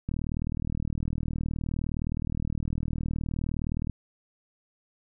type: click train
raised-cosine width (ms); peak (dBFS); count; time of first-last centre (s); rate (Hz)
5; -18; 151; 0.09-3.897; 39.4
effects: none